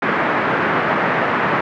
white band-pass noise, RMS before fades -18 dBFS, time 0.02-1.61 s, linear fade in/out 5 ms, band 130 to 1800 Hz, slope 24 dB/octave, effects none

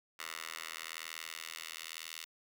10% pulse tone with high-pass filter sweep, 81 Hz, E2, 30 cents flat, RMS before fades -45 dBFS, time 0.19-2.25 s, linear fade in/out 5 ms, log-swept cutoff 1600 to 2800 Hz, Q 1.1, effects none

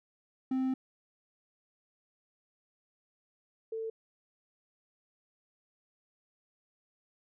triangle / sine tone pair in turn, 261 / 446.7 Hz, C4 / A4, -4 / +26 cents, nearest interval major sixth, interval 930 cents, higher second, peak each -26 / -34 dBFS, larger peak first, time 0.51-0.74 / 3.72-3.9 s, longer first, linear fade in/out 5 ms, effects none

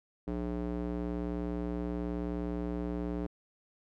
square tone with band-pass filter, 59.5 Hz, A#1, 36 cents sharp, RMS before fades -35 dBFS, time 0.27-3.27 s, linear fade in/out 10 ms, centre 320 Hz, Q 1.2, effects none

